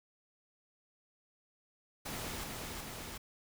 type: noise with echo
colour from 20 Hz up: pink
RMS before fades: -41 dBFS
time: 2.05-2.44 s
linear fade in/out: 10 ms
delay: 370 ms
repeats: 2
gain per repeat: -2 dB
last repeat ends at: 3.18 s
effects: none